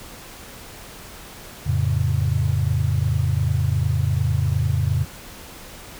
sine chord, F augmented, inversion none, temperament equal, 87.31 / 110 / 138.59 Hz, F2 / A2 / C#3, 0 / 0 / 0 cents, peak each -22 dBFS, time 1.66-5.05 s, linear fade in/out 10 ms, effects pink hiss -40 dBFS RMS until 5.99 s

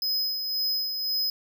square tone with tremolo, 5060 Hz, D#8, 28 cents sharp, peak -24 dBFS, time 0.02-1.3 s, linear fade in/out 2 ms, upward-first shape sine, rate 1.9 Hz, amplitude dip 45%, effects none

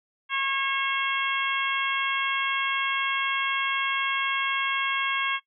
harmonic tone, 544 Hz, C#5, 33 cents flat, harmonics 2 / 3 / 4 / 5 / 6, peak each -30 / -31 / -29 / -32 / -33 dBFS, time 0.29-5.4 s, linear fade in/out 50 ms, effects noise-tail reverb RT60 0.1 s tail -17 dB re dry

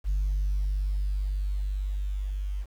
sine tone with level ramp, 49 Hz, G1, in tune, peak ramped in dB -21 to -28 dBFS, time 0.04-2.66 s, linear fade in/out 50 ms, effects tanh soft clip ceiling -21 dBFS + 9-bit

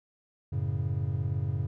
triangle chord, F# minor, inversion none, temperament equal, 92.5 / 110 / 138.59 Hz, F#2 / A2 / C#3, 0 / 0 / 0 cents, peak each -30 dBFS, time 0.52-1.67 s, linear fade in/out 10 ms, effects none

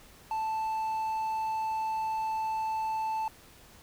triangle tone, 880 Hz, A5, in tune, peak -27 dBFS, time 0.31-3.28 s, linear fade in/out 2 ms, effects pink hiss -55 dBFS RMS until 3.82 s

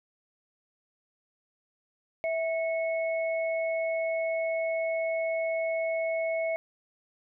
sine tone pair together, 654 / 2196 Hz, E5 / C#7, -14 / -17 cents, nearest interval octave + major sixth, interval 2097 cents, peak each -27 / -35 dBFS, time 2.24-6.56 s, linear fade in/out 0 ms, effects none

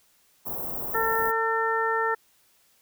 white band-stop noise, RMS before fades -32 dBFS, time 0.45-1.32 s, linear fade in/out 20 ms, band 940 to 16000 Hz, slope 24 dB/octave
harmonic tone, 450 Hz, A4, 39 cents sharp, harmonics 1 / 2 / 3 / 4, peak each -28 / -28 / -28 / -28 dBFS, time 0.94-2.15 s, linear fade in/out 10 ms
effects white hiss -63 dBFS RMS until 2.81 s

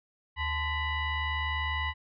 sine tone with frequency modulation, 1028 Hz, C6, 31 cents flat, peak -28 dBFS, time 0.36-1.94 s, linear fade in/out 50 ms, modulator 952 Hz, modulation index 1.7, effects none

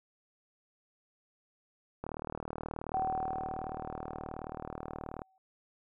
click train, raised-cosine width 1 ms, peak -24 dBFS, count 124, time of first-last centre 2.04-5.218 s, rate 38.7 Hz
sine tone with exponential decay, 760 Hz, F#5, 46 cents sharp, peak -28 dBFS, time 2.94-5.38 s, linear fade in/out 1 ms, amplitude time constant 530 ms
effects none

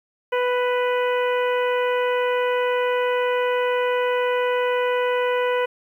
harmonic tone, 494.9 Hz, B4, 4 cents sharp, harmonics 1 / 2 / 3 / 4 / 5 / 6, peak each -20 / -26 / -30 / -32 / -34 / -36 dBFS, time 0.32-5.66 s, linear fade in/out 10 ms, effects 9-bit

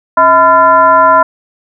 sine tone with frequency modulation, 1010 Hz, B5, 39 cents sharp, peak -3 dBFS, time 0.17-1.23 s, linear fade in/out 5 ms, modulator 368 Hz, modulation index 1, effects none

